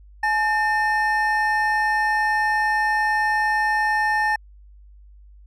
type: tone pair together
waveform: triangle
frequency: 851.2 / 1800 Hz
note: G#5 / A6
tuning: +42 / +39 cents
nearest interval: octave + minor second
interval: 1297 cents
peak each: -19 dBFS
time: 0.23-4.36 s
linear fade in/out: 5 ms
effects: added 50 Hz sine -44 dBFS peak until 5.46 s